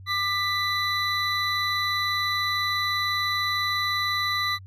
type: tone cluster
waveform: triangle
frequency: 1193 / 1980 / 3977 Hz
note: D6 / B6 / B7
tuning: +27 / +4 / +11 cents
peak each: -26 dBFS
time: 0.06-4.59 s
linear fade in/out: 50 ms
effects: added 95 Hz sine -41 dBFS peak until 4.66 s + resampled to 32000 Hz